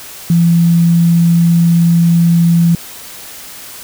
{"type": "tone", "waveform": "sine", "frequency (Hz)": 169.2, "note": "E3", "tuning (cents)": 45, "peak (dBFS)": -6, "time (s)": [0.3, 2.75], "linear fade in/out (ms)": 2, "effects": ["white hiss -31 dBFS RMS until 3.83 s"]}